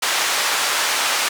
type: band-pass noise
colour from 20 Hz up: pink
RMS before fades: -20 dBFS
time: 0.02-1.29 s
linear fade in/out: 10 ms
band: 920 to 9100 Hz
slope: 12 dB/octave
effects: none